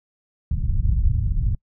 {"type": "low-pass noise", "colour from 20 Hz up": "pink", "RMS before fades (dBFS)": -20, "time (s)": [0.51, 1.55], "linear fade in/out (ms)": 5, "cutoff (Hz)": 120, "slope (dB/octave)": 24, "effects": ["noise-tail reverb RT60 0.1 s tail -26 dB re dry"]}